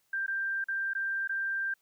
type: tone with dropouts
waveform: sine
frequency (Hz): 1580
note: G6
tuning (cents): +13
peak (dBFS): -29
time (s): 0.13-1.74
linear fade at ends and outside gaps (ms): 5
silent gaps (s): 0.264-0.279 / 0.642-0.684 / 0.935-0.95 / 1.276-1.293
effects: white hiss -73 dBFS RMS until 1.81 s